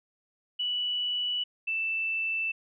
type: tone pair in turn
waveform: sine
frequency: 2954 / 2654 Hz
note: F#7 / E7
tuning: -3 / +11 cents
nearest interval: major second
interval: 186 cents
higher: first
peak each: -27 dBFS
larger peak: neither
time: 0.59-1.44 / 1.67-2.52 s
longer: neither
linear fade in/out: 10 ms
effects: none